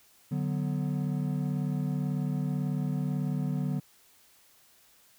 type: chord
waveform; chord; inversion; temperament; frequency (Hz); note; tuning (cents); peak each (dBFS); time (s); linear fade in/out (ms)
triangle; B minor; first; equal; 146.83 / 185 / 246.9; D3 / F#3 / B3; 0 / 0 / 0; -28 / -31 / -33; 0.31-3.8; 10
effects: white hiss -61 dBFS RMS until 5.18 s